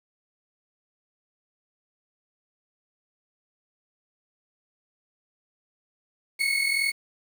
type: tone pair together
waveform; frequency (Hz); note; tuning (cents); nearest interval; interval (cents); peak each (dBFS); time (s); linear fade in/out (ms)
35% pulse; 2175 / 2217; C#7 / C#7; -33 / 0; unison; 33; -24; 6.39-6.92; 20
effects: 8-bit